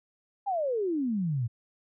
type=exponential sweep; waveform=sine; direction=down; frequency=830.6 to 110 Hz; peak=-26 dBFS; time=0.46-1.48 s; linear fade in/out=20 ms; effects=none

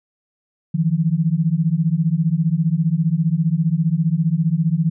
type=beating tone pair; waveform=sine; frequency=155.7 / 170.7 Hz; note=D#3 / F3; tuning=+2 / -39 cents; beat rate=15 Hz; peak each=-18 dBFS; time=0.74-4.9 s; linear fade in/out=10 ms; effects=none

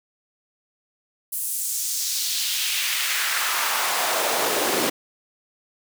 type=noise with high-pass filter sweep; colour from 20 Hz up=pink; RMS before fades=-24 dBFS; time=1.32-4.9 s; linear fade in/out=10 ms; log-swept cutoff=11000 to 310 Hz; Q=1.5; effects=none

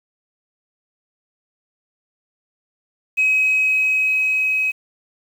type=tone with level ramp; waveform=sine; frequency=2542 Hz; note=D#7; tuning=36 cents sharp; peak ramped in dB=-12 to -16 dBFS; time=3.17-4.72 s; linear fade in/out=20 ms; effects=tanh soft clip ceiling -10 dBFS + 7-bit

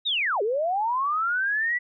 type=linear two-way sweep; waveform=sine; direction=down then up; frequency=3880 to 392 to 1981 Hz; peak=-22 dBFS; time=0.05-1.79 s; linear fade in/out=20 ms; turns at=0.42 s; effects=none

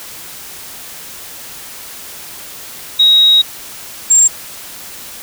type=tone pair in turn; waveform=sine; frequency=3800 / 7418 Hz; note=A#7 / A#8; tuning=+33 / -9 cents; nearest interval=octave; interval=1158 cents; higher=second; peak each=-5 dBFS; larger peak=neither; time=2.99-3.42 / 4.1-4.28 s; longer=first; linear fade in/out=10 ms; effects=white hiss -31 dBFS RMS until 5.22 s

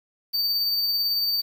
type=tone with tremolo; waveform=square; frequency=4600 Hz; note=D8; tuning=37 cents flat; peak=-21 dBFS; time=0.33-1.42 s; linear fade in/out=20 ms; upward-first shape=sine; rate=18 Hz; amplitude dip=25%; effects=8-bit

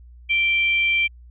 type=tone pair together; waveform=sine; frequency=2349 / 3150 Hz; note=D7 / G7; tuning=0 / +8 cents; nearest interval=perfect fourth; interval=508 cents; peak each=-17 / -27 dBFS; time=0.29-1.08 s; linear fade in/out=20 ms; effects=added 60 Hz sine -42 dBFS peak until 1.3 s

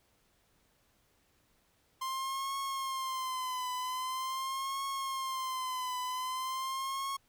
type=tone with vibrato; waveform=45% pulse; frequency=1046.5 Hz; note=C6; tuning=in tune; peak=-34 dBFS; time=2.01-7.17 s; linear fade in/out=10 ms; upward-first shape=triangle; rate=0.44 Hz; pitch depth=79 cents each way; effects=pink hiss -71 dBFS RMS until 7.28 s

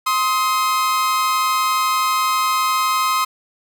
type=tone pair together; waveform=40% pulse; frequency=1048 / 1267.3 Hz; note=C6 / D#6; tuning=+2 / +31 cents; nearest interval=minor third; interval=329 cents; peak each=-18 dBFS; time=0.06-3.25 s; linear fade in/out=10 ms; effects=none

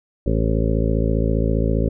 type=harmonic tone; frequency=55 Hz; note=A1; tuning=in tune; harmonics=1 / 2 / 3 / 4 / 5 / 7 / 8 / 9 / 10; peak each=-20 / -23 / -25 / -26 / -27 / -28 / -29 / -30 / -30 dBFS; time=0.26-1.89 s; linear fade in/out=5 ms; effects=none

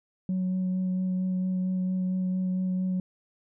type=tone with vibrato; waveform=sine; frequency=185 Hz; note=F#3; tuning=in tune; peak=-23 dBFS; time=0.29-3 s; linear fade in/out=2 ms; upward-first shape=sine; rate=4.4 Hz; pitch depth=11 cents each way; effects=tanh soft clip ceiling -23 dBFS

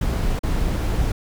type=noise with dropouts; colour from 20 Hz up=brown; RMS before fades=-21 dBFS; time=0.01-1.12 s; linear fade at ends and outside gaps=5 ms; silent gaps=0.392-0.433 s; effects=none

